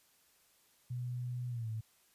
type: tone with pitch glide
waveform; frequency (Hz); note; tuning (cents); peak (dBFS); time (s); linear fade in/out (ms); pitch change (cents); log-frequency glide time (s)
sine; 123.47 to 110.64; B2 to A2; 0 to +10; -36; 0.9-1.81; 10; -190; 1.49-1.69
effects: white hiss -69 dBFS RMS until 2.14 s + resampled to 32000 Hz